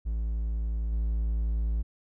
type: tone with level steps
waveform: triangle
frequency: 55.4 Hz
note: A1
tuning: 13 cents sharp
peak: -25 / -23 dBFS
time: 0.05-1.83 s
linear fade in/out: 20 ms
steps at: 0.92 s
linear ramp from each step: 5 ms
effects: none